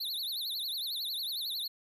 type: tone with vibrato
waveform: square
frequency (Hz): 3951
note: B7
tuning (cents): 0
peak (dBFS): -34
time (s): 0-1.68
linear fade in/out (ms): 10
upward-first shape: triangle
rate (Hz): 11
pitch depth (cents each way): 240
effects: none